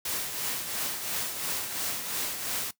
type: noise with tremolo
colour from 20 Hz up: white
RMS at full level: -30 dBFS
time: 0.05-2.71 s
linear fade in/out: 5 ms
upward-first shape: triangle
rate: 2.9 Hz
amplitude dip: 55%
effects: noise-tail reverb RT60 0.1 s tail -18 dB re dry + high-pass 80 Hz 12 dB/octave